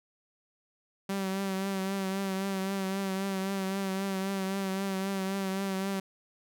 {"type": "tone with vibrato", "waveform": "sawtooth", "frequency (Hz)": 193.2, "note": "G3", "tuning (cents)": -25, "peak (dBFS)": -26, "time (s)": [1.09, 6], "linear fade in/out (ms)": 5, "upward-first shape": "triangle", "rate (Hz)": 3.8, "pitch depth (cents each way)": 41, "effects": []}